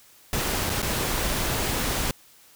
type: noise with dropouts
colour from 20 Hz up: pink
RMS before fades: -26 dBFS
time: 0.33-2.11 s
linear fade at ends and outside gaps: 1 ms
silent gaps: 0.695-0.7 / 0.819-0.827 s
effects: white hiss -54 dBFS RMS until 2.55 s